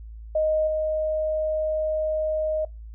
sine tone with level steps, 622.3 Hz, D#5, in tune, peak -19 / -22 dBFS, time 0.35-2.65 s, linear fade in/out 5 ms, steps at 0.67 s, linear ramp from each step 5 ms, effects noise-tail reverb RT60 0.2 s tail -22 dB re dry + added 55 Hz sine -37 dBFS peak until 2.94 s

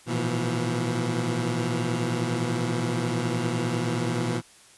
20% pulse tone cluster, 111.1 / 120.8 / 163.4 / 174 Hz, A2 / B2 / E3 / F3, +17 / -38 / -15 / -6 cents, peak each -31 / -22 / -26 / -28 dBFS, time 0.06-4.42 s, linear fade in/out 50 ms, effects white hiss -53 dBFS RMS until 4.77 s + resampled to 24000 Hz

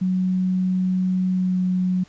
sine tone with pitch glide, 184.9 to 183.3 Hz, F#3 to F#3, -1 to -16 cents, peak -18 dBFS, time 0.01-2.04 s, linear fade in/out 10 ms, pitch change -15 cents, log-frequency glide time 1.31-1.59 s, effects pink hiss -53 dBFS RMS until 2.08 s + resampled to 16000 Hz

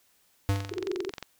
square tone with exponential decay, 98.8 Hz, G2, 14 cents sharp, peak -21 dBFS, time 0.49-0.89 s, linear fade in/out 0 ms, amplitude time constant 85 ms
click train, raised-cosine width 0.2 ms, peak -19 dBFS, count 16, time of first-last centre 0.56-1.227 s, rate 22.5 Hz
pink band-pass noise, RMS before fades -33 dBFS, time 0.71-1.11 s, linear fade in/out 10 ms, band 350 to 400 Hz, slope 96 dB/octave
effects white hiss -66 dBFS RMS until 1.39 s

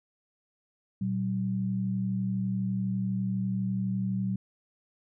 sine tone pair together, 118.17 / 190.2 Hz, A#2 / F#3, +24 / +48 cents, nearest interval minor sixth, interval 824 cents, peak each -32 / -28 dBFS, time 1.01-4.36 s, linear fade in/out 5 ms, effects none

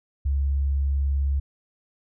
sine tone with vibrato, 69.3 Hz, C#2, in tune, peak -20 dBFS, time 0.25-1.4 s, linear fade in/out 10 ms, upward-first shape triangle, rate 20 Hz, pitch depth 50 cents each way, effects none

